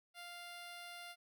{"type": "tone", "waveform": "10% pulse", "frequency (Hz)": 698.5, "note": "F5", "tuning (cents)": 0, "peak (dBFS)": -40, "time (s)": [0.14, 1.16], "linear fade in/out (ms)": 50, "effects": []}